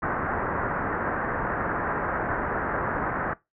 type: low-pass noise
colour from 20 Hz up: white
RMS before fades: -28 dBFS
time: 0.02-3.34 s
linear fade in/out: 10 ms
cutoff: 1700 Hz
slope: 48 dB/octave
effects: noise-tail reverb RT60 0.2 s tail -20 dB re dry